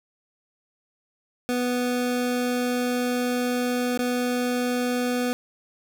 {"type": "tone with dropouts", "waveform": "25% pulse", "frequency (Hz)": 246.9, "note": "B3", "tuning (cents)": 0, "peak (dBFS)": -19, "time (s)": [1.49, 5.33], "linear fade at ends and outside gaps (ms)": 0, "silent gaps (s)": [3.975, 3.99], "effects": []}